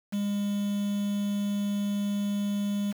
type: tone with quantisation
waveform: triangle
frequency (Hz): 203.2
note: G#3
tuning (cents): -38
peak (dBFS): -24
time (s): 0.12-2.93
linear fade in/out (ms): 20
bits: 7
effects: none